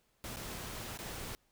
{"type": "noise with dropouts", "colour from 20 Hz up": "pink", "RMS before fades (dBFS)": -43, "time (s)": [0.24, 1.35], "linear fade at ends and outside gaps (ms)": 0, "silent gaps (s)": [[0.361, 0.369], [0.974, 0.989]], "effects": ["pink hiss -74 dBFS RMS until 1.51 s"]}